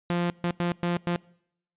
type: tone bursts at uneven times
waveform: sawtooth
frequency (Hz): 174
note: F3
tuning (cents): -6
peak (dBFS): -20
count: 5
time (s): 0.1-0.3 / 0.44-0.51 / 0.6-0.72 / 0.83-0.97 / 1.07-1.16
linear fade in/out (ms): 0
effects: noise-tail reverb RT60 0.7 s tail -24 dB re dry + resampled to 8000 Hz